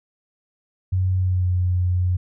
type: tone with pitch glide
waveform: sine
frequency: 92.9 to 90.2 Hz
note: F#2 to F#2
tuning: +7 to -44 cents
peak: -17 dBFS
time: 0.92-2.17 s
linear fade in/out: 10 ms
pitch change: -51 cents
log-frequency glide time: 1.16-1.52 s
effects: none